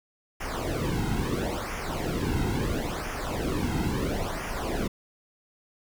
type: noise with flanger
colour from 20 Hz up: brown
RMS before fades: -29 dBFS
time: 0.4-4.88 s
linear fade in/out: 10 ms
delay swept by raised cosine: 0.24 to 1.74 ms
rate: 0.74 Hz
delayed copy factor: -0.8
effects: none